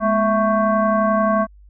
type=tone with frequency modulation; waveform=sine; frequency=659.3 Hz; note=E5; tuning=in tune; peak=-14 dBFS; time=0-1.47 s; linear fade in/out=50 ms; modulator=450 Hz; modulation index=1.3; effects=added 50 Hz sine -43 dBFS peak until 1.69 s